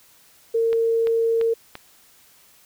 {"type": "tone", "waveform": "sine", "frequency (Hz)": 456.8, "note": "A#4", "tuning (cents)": -35, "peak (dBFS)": -17, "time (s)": [0.54, 1.54], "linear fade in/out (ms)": 10}
{"type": "click train", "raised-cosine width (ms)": 0.3, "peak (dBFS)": -18, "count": 4, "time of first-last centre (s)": [0.73, 1.754], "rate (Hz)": 2.93}
{"effects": ["white hiss -54 dBFS RMS until 2.65 s"]}